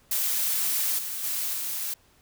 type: noise with level steps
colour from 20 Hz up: blue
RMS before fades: -26 / -33 / -29 / -31 dBFS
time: 0.11-1.94 s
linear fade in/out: 5 ms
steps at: 0.98 / 1.23 / 1.53 s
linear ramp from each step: 10 ms
effects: pink hiss -61 dBFS RMS until 2.21 s